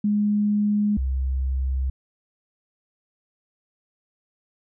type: tone pair in turn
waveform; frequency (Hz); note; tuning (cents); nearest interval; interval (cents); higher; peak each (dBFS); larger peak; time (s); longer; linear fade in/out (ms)
sine; 207.7 / 65.76; G#3 / C2; 0 / +9; octave + minor sixth; 1991; first; -18 / -21; first; 0.04-0.97 / 0.97-1.9; neither; 5
effects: none